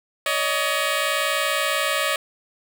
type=tone pair together; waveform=10% pulse; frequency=565.5 / 626 Hz; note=C#5 / D#5; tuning=+34 / +10 cents; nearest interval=major second; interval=176 cents; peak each=-15 dBFS; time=0.26-2.16 s; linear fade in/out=2 ms; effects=none